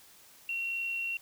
sine tone with amplitude modulation, 2735 Hz, F7, 37 cents flat, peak -30 dBFS, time 0.49-1.17 s, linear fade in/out 2 ms, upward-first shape sine, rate 62 Hz, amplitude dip 25%, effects white hiss -57 dBFS RMS until 1.21 s

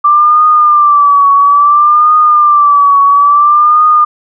sine tone with vibrato, 1174.7 Hz, D6, in tune, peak -3 dBFS, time 0.04-4.05 s, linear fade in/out 10 ms, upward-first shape triangle, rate 0.59 Hz, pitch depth 85 cents each way, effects none

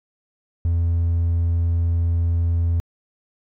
triangle tone, 84.7 Hz, E2, 48 cents sharp, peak -14 dBFS, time 0.65-2.8 s, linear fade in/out 0 ms, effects tanh soft clip ceiling -11 dBFS

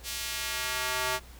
square tone with high-pass filter sweep, 127.4 Hz, C3, 46 cents flat, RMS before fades -32 dBFS, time 0.03-1.2 s, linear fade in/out 50 ms, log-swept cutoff 3800 to 770 Hz, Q 0.72, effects added 60 Hz sine -47 dBFS peak until 1.39 s + pink hiss -53 dBFS RMS until 1.39 s

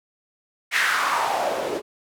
white noise with band-pass filter sweep, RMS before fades -23 dBFS, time 0.71-1.82 s, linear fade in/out 50 ms, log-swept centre 2000 to 380 Hz, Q 3.4, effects none

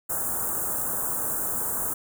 white band-stop noise, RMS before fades -28 dBFS, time 0.09-1.94 s, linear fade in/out 10 ms, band 1500 to 7400 Hz, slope 48 dB/octave, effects none

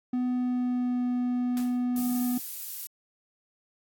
triangle tone with pitch glide, 249.6 to 246.9 Hz, B3 to B3, +19 to 0 cents, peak -23 dBFS, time 0.13-2.38 s, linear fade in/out 5 ms, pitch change -19 cents, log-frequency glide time 0.25-1.04 s
white noise with exponential decay, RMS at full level -39 dBFS, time 1.57-1.87 s, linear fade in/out 0 ms, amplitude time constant 64 ms
violet noise, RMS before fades -36 dBFS, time 1.96-2.87 s, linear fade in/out 2 ms
effects AAC 64 kbps

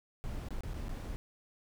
brown noise with dropouts, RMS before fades -39 dBFS, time 0.24-1.16 s, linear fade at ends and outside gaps 0 ms, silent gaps 0.486-0.506 / 0.607-0.635 / 0.735-0.741 / 0.883-0.893 s, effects none

